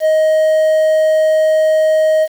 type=tone with quantisation; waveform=triangle; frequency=627 Hz; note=D#5; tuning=13 cents sharp; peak=-7 dBFS; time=0-2.28 s; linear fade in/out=50 ms; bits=6; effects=none